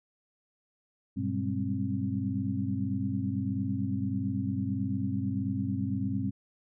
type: tone cluster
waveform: sine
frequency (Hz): 100.4 / 122 / 192.3 / 201.3 / 265.6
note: G2 / B2 / G3 / G3 / C4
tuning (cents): +42 / -21 / -33 / +46 / +26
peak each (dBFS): -34 / -36 / -38 / -34 / -33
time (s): 1.16-6.31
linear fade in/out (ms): 20
effects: none